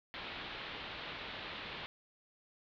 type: low-pass noise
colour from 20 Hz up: white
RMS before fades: -45 dBFS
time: 0.14-1.86 s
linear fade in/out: 0 ms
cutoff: 3900 Hz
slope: 48 dB/octave
effects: none